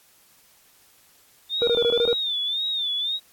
sine tone with vibrato, 3597 Hz, A7, 37 cents sharp, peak -23 dBFS, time 1.49-3.2 s, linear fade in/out 50 ms, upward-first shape sine, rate 1.9 Hz, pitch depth 100 cents each way
triangle tone bursts, 472.7 Hz, A#4, 24 cents sharp, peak -16 dBFS, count 7, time 1.62-2.129 s, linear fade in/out 0 ms, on 53 ms, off 23 ms
effects white hiss -57 dBFS RMS until 3.32 s + AAC 64 kbps

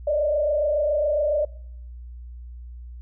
sine tone with frequency modulation, 595 Hz, D5, 22 cents sharp, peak -19 dBFS, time 0.07-1.45 s, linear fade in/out 5 ms, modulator 27.2 Hz, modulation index 0.98, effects noise-tail reverb RT60 0.8 s tail -25 dB re dry + added 60 Hz sine -36 dBFS peak until 3.01 s

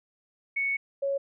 sine tone pair in turn, 2217 / 554.2 Hz, C#7 / C#5, 0 / -1 cents, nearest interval 2 octaves, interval 2401 cents, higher first, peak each -25 dBFS, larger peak neither, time 0.56-0.77 / 1.02-1.18 s, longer first, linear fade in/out 10 ms, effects none

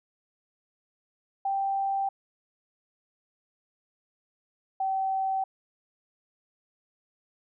sine tone pair in turn, 784 / 768.8 Hz, G5 / G5, 0 / -34 cents, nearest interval unison, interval 34 cents, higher first, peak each -25 dBFS, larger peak neither, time 1.45-2.09 / 4.8-5.44 s, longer neither, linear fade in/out 5 ms, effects none

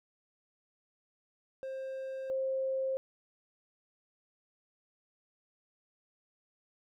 triangle / sine tone pair in turn, 530 / 530 Hz, C5 / C5, +22 / +22 cents, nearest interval unison, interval 0 cents, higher neither, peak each -35 / -30 dBFS, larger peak second, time 1.63-2.3 / 2.3-2.97 s, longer neither, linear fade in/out 0 ms, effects none

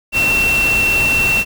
sine tone in noise, 2708 Hz, E7, 46 cents sharp, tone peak -12 dBFS, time 0.12-1.45 s, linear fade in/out 50 ms, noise pink, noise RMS -22 dBFS, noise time 0.12-1.45 s, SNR +7 dB, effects none

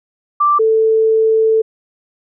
sine tone pair in turn, 1174.7 / 442.6 Hz, D6 / A4, 0 / +10 cents, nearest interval octave + perfect fourth, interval 1690 cents, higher first, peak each -9 dBFS, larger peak neither, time 0.4-0.59 / 0.59-1.62 s, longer second, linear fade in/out 10 ms, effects none

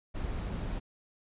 brown noise, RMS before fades -35 dBFS, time 0.14-0.8 s, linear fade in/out 20 ms, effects resampled to 8000 Hz

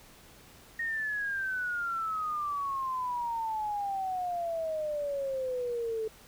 sine exponential sweep, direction down, 1864.7 to 434.4 Hz, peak -30 dBFS, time 0.79-6.08 s, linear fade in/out 5 ms, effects pink hiss -55 dBFS RMS until 6.27 s

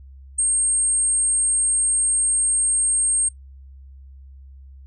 sine tone, 8530 Hz, C9, 32 cents sharp, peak -16 dBFS, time 0.38-3.29 s, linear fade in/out 10 ms, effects noise-tail reverb RT60 0.1 s tail -21 dB re dry + added 67 Hz sine -40 dBFS peak until 4.86 s

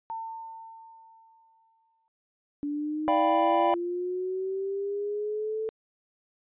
sine tone with exponential decay, 901 Hz, A5, 41 cents sharp, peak -31 dBFS, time 0.1-2.08 s, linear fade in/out 0 ms, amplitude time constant 430 ms
sine linear sweep, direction up, 288.3 to 442.2 Hz, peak -28 dBFS, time 2.63-5.69 s, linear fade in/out 0 ms
triangle chord, G dominant seventh, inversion second, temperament equal with one note detuned, 587.3 / 698.5 / 786.7 / 987.8 Hz, D5 / F5 / G5 / B5, 0 / 0 / +6 / 0 cents, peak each -25 dBFS, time 3.08-3.74 s, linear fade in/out 0 ms
effects resampled to 8000 Hz

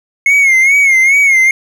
triangle tone with vibrato, 2167 Hz, C#7, 40 cents flat, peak -4 dBFS, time 0.26-1.51 s, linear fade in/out 2 ms, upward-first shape sine, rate 2.4 Hz, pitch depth 82 cents each way, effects none

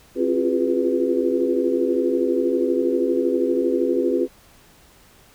sine tone cluster, 266.1 / 342.5 / 355 / 407.9 / 494.9 Hz, C4 / F4 / F4 / G#4 / B4, +29 / -34 / +28 / -31 / +4 cents, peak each -24 dBFS, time 0.15-4.28 s, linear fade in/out 50 ms, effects pink hiss -52 dBFS RMS until 5.34 s

